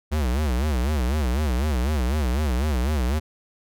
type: tone with vibrato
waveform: square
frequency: 68.4 Hz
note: C#2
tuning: 23 cents flat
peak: -21 dBFS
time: 0.11-3.2 s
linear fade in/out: 20 ms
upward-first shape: sine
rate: 4 Hz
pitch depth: 230 cents each way
effects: none